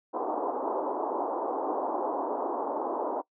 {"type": "band-pass noise", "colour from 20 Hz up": "white", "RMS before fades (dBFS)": -31, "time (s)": [0.13, 3.22], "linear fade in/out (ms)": 20, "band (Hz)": [280, 1000], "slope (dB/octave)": 48, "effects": ["noise-tail reverb RT60 0.1 s tail -21 dB re dry"]}